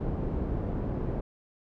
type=low-pass noise; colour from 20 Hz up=pink; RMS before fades=-31 dBFS; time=0-1.21 s; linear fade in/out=10 ms; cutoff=490 Hz; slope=12 dB/octave; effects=none